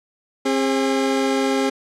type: tone pair together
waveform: 30% pulse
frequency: 267.4 / 408.5 Hz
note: C4 / G#4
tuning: +38 / -29 cents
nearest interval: perfect fifth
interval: 733 cents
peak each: -17 / -19 dBFS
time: 0.45-1.7 s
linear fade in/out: 10 ms
effects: low-pass 8000 Hz 12 dB/octave